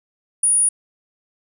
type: tone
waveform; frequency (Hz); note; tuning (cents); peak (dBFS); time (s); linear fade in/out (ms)
sine; 9660; D9; +48; -13; 0.43-0.69; 5
effects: none